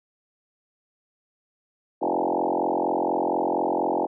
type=tone with frequency modulation; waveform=sine; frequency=588 Hz; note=D5; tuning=2 cents sharp; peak=-21 dBFS; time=2.01-4.07 s; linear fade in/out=20 ms; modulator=44.2 Hz; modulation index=7; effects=none